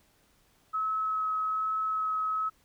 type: tone with vibrato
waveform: sine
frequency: 1286 Hz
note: E6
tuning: 43 cents flat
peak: -27 dBFS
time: 0.73-2.5 s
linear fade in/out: 20 ms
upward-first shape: sine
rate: 1.2 Hz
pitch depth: 9 cents each way
effects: pink hiss -66 dBFS RMS until 2.64 s